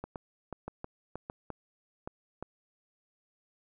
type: clicks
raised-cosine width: 1 ms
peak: -24 dBFS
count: 10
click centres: 0.04 / 0.158 / 0.527 / 0.68 / 0.844 / 1.156 / 1.299 / 1.503 / 2.075 / 2.426 s
effects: none